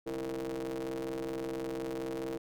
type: ring-modulated tone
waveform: 40% pulse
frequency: 64.4 Hz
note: C2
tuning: 27 cents flat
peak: -31 dBFS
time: 0.06-2.38 s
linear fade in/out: 10 ms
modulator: 396 Hz
effects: none